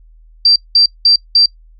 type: tone bursts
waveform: sine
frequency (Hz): 4699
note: D8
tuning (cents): 0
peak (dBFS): -5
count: 4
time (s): 0.45-1.46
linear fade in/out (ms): 5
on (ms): 110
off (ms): 190
effects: noise-tail reverb RT60 0.1 s tail -22 dB re dry + added 40 Hz sine -40 dBFS peak until 1.79 s